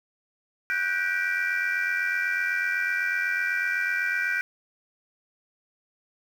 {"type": "chord", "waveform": "sine", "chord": "G major seventh", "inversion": "third", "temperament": "equal with one note detuned", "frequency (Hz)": [1480, 1568, 1933.8, 2349], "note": ["F#6", "G6", "B6", "D7"], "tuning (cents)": [0, 0, -37, 0], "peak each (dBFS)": [-27, -27, -31, -29], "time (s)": [0.7, 4.41], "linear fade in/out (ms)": 0, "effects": ["tanh soft clip ceiling -18 dBFS", "8-bit"]}